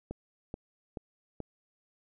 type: click train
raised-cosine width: 2 ms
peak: -24 dBFS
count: 4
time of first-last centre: 0.11-1.403 s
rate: 2.32 Hz
effects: none